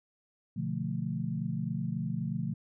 sine chord, B half-diminished seventh, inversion none, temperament equal, 123.47 / 146.83 / 174.61 / 220 Hz, B2 / D3 / F3 / A3, 0 / 0 / 0 / 0 cents, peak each -37 / -36 / -35 / -37 dBFS, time 0.56-2.54 s, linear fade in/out 10 ms, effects none

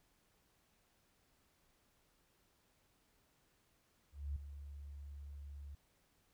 sine tone with ADSR envelope, 71.3 Hz, C#2, 49 cents sharp, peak -36 dBFS, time 4.12-5.75 s, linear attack 240 ms, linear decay 4 ms, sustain -11 dB, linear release 3 ms, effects pink hiss -75 dBFS RMS until 6.33 s

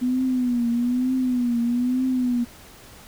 sine tone with vibrato, 246.9 Hz, B3, in tune, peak -19 dBFS, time 0.01-2.45 s, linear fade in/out 20 ms, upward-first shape triangle, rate 1.1 Hz, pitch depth 96 cents each way, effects pink hiss -46 dBFS RMS until 3.07 s

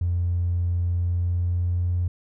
triangle tone with pitch glide, 87.31 to 88.32 Hz, F2 to F2, 0 to +20 cents, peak -17 dBFS, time 0.01-2.08 s, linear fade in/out 5 ms, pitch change +20 cents, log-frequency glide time 0.94-1.95 s, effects tanh soft clip ceiling -18 dBFS

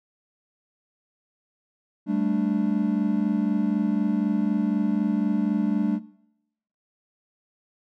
triangle chord, G suspended second, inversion none, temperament equal, 196 / 220 / 293.7 Hz, G3 / A3 / D4, 0 / 0 / 0 cents, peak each -24 dBFS, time 2.06-6 s, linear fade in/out 50 ms, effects noise-tail reverb RT60 0.8 s tail -20 dB re dry

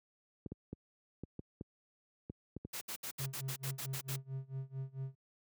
clicks, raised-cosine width 3 ms, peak -29 dBFS, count 9, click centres 0.462 / 0.52 / 0.73 / 1.236 / 1.393 / 1.611 / 2.299 / 2.566 / 2.65 s
white noise bursts, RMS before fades -42 dBFS, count 10, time 2.73-4.163 s, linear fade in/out 10 ms, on 83 ms, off 67 ms
triangle tone with tremolo, 133.7 Hz, C3, 38 cents sharp, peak -34 dBFS, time 3.19-5.15 s, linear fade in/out 10 ms, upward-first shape sine, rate 4.5 Hz, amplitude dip 95%
effects high-pass 80 Hz 12 dB/octave

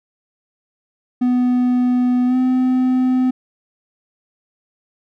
triangle tone with pitch glide, 248.4 to 255.4 Hz, B3 to C4, +10 to -42 cents, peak -11 dBFS, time 1.21-3.31 s, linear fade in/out 10 ms, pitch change +48 cents, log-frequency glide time 2.26-2.36 s, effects none

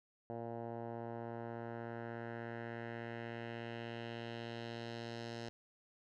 10% pulse tone with low-pass filter sweep, 116.54 Hz, A#2, in tune, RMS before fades -45 dBFS, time 0.3-5.49 s, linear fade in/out 0 ms, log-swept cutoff 750 to 5100 Hz, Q 1.8, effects none

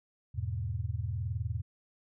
sine chord, E major, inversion none, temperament equal, 82.41 / 103.83 / 123.47 Hz, E2 / G#2 / B2, 0 / 0 / 0 cents, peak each -36 / -35 / -37 dBFS, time 0.34-1.62 s, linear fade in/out 20 ms, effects none

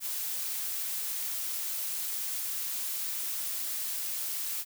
blue noise, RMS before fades -34 dBFS, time 0-4.65 s, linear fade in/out 50 ms, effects none

